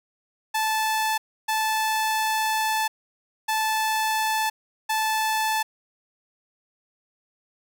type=tone bursts at uneven times; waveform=sawtooth; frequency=874 Hz; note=A5; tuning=12 cents flat; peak=-18 dBFS; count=4; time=0.54-1.18 / 1.48-2.88 / 3.48-4.5 / 4.89-5.63 s; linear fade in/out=10 ms; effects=none